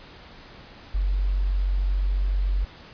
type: tone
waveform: sine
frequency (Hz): 46.9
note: F#1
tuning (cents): +24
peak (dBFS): -20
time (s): 0.94-2.65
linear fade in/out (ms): 10
effects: pink hiss -46 dBFS RMS until 2.93 s + resampled to 11025 Hz